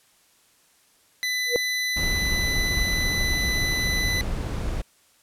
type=tone; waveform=25% pulse; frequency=2000 Hz; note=B6; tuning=21 cents sharp; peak=-20 dBFS; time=1.23-4.21 s; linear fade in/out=0 ms
type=tone with exponential growth; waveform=sine; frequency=484.7 Hz; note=B4; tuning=32 cents flat; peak=-14 dBFS; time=1.46-1.56 s; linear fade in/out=0 ms; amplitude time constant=21 ms
type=noise; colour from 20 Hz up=brown; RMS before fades=-27 dBFS; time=1.96-4.82 s; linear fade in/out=10 ms
effects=white hiss -60 dBFS RMS until 5.22 s + low-pass 12000 Hz 12 dB/octave